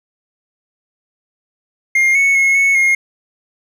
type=tone with pitch steps; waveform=triangle; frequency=2122 / 2210 / 2173 / 2206 / 2142 Hz; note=C7 / C#7 / C#7 / C#7 / C7; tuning=+24 / -6 / -35 / -9 / +40 cents; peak=-8 dBFS; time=1.95-2.95 s; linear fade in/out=5 ms; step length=200 ms; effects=none